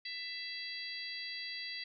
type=harmonic tone; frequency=665 Hz; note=E5; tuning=15 cents sharp; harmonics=3 / 4 / 5 / 6 / 7; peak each=-44 / -50 / -50 / -48 / -43 dBFS; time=0.05-1.84 s; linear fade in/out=5 ms; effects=none